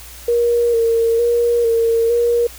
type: tone with vibrato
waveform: sine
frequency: 466.2 Hz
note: A#4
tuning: in tune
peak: -12 dBFS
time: 0.28-2.47 s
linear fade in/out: 5 ms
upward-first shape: square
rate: 1.1 Hz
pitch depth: 28 cents each way
effects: added 60 Hz sine -39 dBFS peak until 2.58 s + white hiss -38 dBFS RMS until 2.58 s